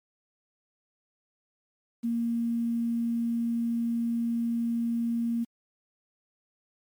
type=tone with quantisation; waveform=sine; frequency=233.1 Hz; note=A#3; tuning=in tune; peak=-25 dBFS; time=2.03-5.45 s; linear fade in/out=20 ms; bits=9; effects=MP3 96 kbps